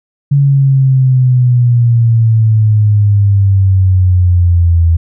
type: exponential sweep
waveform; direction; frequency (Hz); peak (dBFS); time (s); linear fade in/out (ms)
sine; down; 142 to 82.41; -5; 0.31-4.97; 10
effects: none